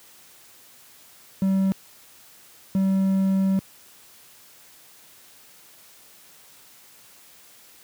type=tone bursts at uneven times; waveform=triangle; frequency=192.2 Hz; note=G3; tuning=34 cents flat; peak=-16 dBFS; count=2; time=1.42-1.72 / 2.75-3.59 s; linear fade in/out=0 ms; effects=white hiss -51 dBFS RMS until 7.83 s + high-pass 80 Hz 12 dB/octave